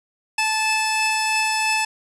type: tone pair together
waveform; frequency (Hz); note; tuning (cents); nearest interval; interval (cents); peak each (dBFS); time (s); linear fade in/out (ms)
sawtooth; 873 / 2616; A5 / E7; -14 / -14; octave + perfect fifth; 1900; -18; 0.38-1.85; 5
effects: resampled to 24000 Hz + 8-bit